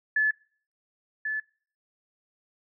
sine tone pair in turn, 1726 / 1732.8 Hz, A6 / A6, -34 / -27 cents, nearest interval unison, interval 7 cents, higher second, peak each -20 / -27 dBFS, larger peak first, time 0.16-0.31 / 1.25-1.4 s, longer neither, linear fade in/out 5 ms, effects noise-tail reverb RT60 0.5 s tail -24 dB re dry

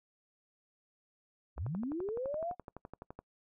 sine linear sweep, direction up, 46.98 to 740 Hz, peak -34 dBFS, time 1.56-2.55 s, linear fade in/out 50 ms
click train, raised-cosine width 1 ms, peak -31 dBFS, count 20, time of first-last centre 1.58-3.19 s, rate 11.8 Hz
effects noise-tail reverb RT60 0.1 s tail -26 dB re dry

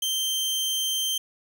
sawtooth tone, 3136 Hz, G7, in tune, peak -21 dBFS, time 0.02-1.18 s, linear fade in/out 5 ms, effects none

